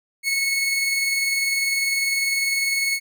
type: tone pair together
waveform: sawtooth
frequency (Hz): 2195 / 2215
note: C#7 / C#7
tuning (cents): -18 / -2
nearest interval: unison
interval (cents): 16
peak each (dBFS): -17 / -26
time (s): 0.23-3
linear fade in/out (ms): 50
effects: none